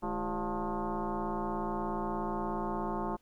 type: tone with frequency modulation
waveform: sine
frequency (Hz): 337.6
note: E4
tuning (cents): +41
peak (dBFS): -31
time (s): 0.02-3.17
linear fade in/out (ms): 20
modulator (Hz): 183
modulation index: 4.2
effects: pink hiss -71 dBFS RMS until 3.21 s